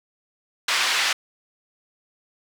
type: band-pass noise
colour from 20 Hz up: pink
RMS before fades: -22 dBFS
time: 0.68-1.13 s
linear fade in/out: 5 ms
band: 1500 to 4900 Hz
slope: 12 dB/octave
effects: none